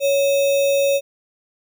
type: tone with sample-and-hold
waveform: sine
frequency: 557 Hz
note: C#5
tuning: 8 cents sharp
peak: -14 dBFS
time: 0-1.01 s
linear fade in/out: 50 ms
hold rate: 3150 Hz
effects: none